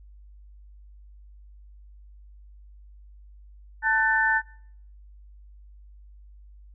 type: tone cluster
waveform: sine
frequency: 884 / 1508 / 1778 Hz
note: A5 / F#6 / A6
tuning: +8 / +32 / +18 cents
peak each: -26 / -24 / -23 dBFS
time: 3.82-4.42 s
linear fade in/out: 50 ms
effects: noise-tail reverb RT60 0.6 s tail -23 dB re dry + added 50 Hz sine -46 dBFS peak until 6.74 s